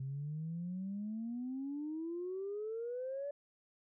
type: exponential sweep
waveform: sine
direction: up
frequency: 131.1 to 580 Hz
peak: -37 dBFS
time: 0-3.31 s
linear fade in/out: 5 ms
effects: tanh soft clip ceiling -33 dBFS